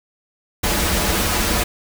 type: noise with comb filter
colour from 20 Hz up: pink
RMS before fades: -19 dBFS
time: 0.63-1.64 s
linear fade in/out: 10 ms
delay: 7.6 ms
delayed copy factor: -0.65
effects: none